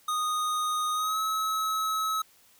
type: tone with pitch glide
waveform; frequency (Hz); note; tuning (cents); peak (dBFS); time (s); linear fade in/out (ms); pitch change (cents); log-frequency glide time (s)
square; 1239 to 1288.6; D#6 to E6; -8 to -40; -27; 0.08-2.22; 5; +68; 0.94-1.19
effects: white hiss -60 dBFS RMS until 2.59 s